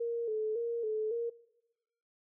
sine tone with vibrato, 450 Hz, A4, 39 cents sharp, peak -31 dBFS, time 0-1.3 s, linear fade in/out 10 ms, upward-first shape square, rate 1.8 Hz, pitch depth 67 cents each way, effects noise-tail reverb RT60 1.0 s tail -22 dB re dry

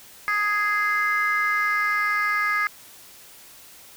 sine chord, Ab major, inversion second, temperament just, 1245.9 / 1661.2 / 2077 Hz, Eb6 / Ab6 / C7, +2 / 0 / -13 cents, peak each -23 dBFS, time 0.28-2.67 s, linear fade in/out 0 ms, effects tanh soft clip ceiling -15 dBFS + white hiss -47 dBFS RMS until 3.96 s

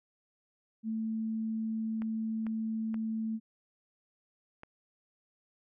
sine tone, 221.6 Hz, A3, 13 cents sharp, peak -31 dBFS, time 0.83-3.4 s, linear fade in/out 50 ms
clicks, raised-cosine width 0.5 ms, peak -31 dBFS, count 4, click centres 2.02 / 2.467 / 2.943 / 4.634 s
effects none

